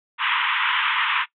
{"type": "band-pass noise", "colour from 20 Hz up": "pink", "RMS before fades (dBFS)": -22, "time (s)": [0.18, 1.26], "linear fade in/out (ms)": 50, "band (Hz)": [920, 3400], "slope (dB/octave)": 96, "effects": ["noise-tail reverb RT60 0.1 s tail -18 dB re dry"]}